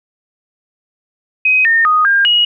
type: tone with pitch steps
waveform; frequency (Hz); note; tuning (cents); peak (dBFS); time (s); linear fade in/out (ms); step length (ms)
sine; 2520 / 1825 / 1243 / 1605 / 2896; D#7 / A#6 / D#6 / G6 / F#7; +21 / -37 / -2 / +40 / -38; -8; 1.45-2.45; 5; 200
effects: none